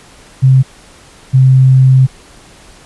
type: tone pair in turn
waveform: sine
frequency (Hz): 131.7 / 131.11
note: C3 / C3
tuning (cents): +12 / +4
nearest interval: unison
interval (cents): 8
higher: first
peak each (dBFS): -3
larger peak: neither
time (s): 0.42-0.63 / 1.33-2.07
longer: second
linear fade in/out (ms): 20
effects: pink hiss -40 dBFS RMS until 2.85 s + resampled to 24000 Hz